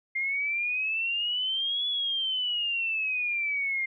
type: exponential two-way sweep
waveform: sine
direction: up then down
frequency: 2107 to 3423 to 2107 Hz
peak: -26 dBFS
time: 0.15-3.86 s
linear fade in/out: 10 ms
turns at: 1.87 s
effects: none